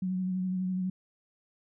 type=tone with vibrato; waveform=sine; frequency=185 Hz; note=F#3; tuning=in tune; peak=-28 dBFS; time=0.02-0.9 s; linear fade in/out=5 ms; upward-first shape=sine; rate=12 Hz; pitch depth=25 cents each way; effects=none